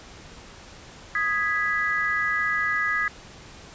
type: chord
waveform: sine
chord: G# minor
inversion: second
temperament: equal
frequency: 1244.5 / 1661.2 / 1975.5 Hz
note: D#6 / G#6 / B6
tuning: 0 / 0 / 0 cents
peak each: -28 / -25 / -26 dBFS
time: 1.15-3.08 s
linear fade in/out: 2 ms
effects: pink hiss -45 dBFS RMS until 3.74 s + resampled to 16000 Hz